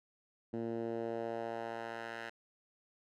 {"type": "tone with band-pass filter sweep", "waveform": "10% pulse", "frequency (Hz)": 115.1, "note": "A#2", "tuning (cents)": -22, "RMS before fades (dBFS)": -40, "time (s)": [0.53, 2.3], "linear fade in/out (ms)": 10, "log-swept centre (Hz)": [270, 1700], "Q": 1.3, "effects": []}